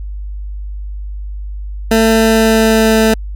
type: tone with pitch glide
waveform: 20% pulse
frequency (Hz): 223.5 to 220.9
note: A3 to A3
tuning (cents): +27 to +7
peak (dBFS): -3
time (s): 1.91-3.14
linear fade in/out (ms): 5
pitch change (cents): -20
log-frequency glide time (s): 2.07-2.97
effects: added 50 Hz sine -21 dBFS peak until 3.35 s